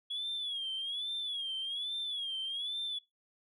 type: tone with vibrato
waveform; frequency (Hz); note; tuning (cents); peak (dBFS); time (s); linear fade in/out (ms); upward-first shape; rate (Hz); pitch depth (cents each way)
sine; 3338; G#7; +8; -33; 0.1-2.99; 10; sine; 1.2; 120
effects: noise-tail reverb RT60 0.2 s tail -20 dB re dry + tanh soft clip ceiling -31 dBFS